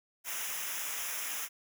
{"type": "noise with comb filter", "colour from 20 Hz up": "white", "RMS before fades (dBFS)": -37, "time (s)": [0.24, 1.49], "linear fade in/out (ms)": 50, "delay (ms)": 0.23, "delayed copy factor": -0.85, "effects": []}